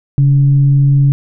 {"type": "tone with frequency modulation", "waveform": "sine", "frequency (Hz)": 138.59, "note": "C#3", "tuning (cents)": 0, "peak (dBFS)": -6, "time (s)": [0.18, 1.12], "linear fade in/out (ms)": 0, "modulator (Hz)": 151, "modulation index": 0.22, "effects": []}